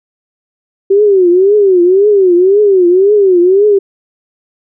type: tone with vibrato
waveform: sine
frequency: 382.6 Hz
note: G4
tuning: 42 cents flat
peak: -4 dBFS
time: 0.9-3.79 s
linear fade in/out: 10 ms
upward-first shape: triangle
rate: 1.9 Hz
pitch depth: 190 cents each way
effects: none